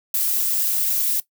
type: noise with flanger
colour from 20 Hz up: violet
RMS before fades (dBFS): -21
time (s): 0.14-1.2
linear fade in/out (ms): 2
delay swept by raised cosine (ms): 1 to 4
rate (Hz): 4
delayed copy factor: +0.55
effects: noise-tail reverb RT60 0.1 s tail -17 dB re dry